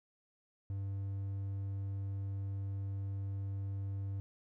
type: tone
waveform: triangle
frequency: 98.3 Hz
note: G2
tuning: 5 cents sharp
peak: -34 dBFS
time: 0.7-4.2 s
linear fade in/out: 0 ms
effects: none